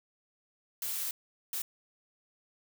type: noise bursts at uneven times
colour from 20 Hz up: blue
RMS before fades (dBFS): -35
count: 2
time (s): 0.82-1.11 / 1.53-1.62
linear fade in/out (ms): 2
effects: none